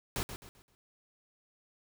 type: noise with echo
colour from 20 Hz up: pink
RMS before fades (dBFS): -34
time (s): 0.16-0.23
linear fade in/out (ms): 0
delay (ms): 130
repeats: 4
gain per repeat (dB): -9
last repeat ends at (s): 0.75
effects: none